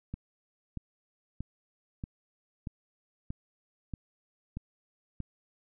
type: click train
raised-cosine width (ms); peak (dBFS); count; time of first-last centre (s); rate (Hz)
5; -24; 9; 0.14-5.203; 1.58
effects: none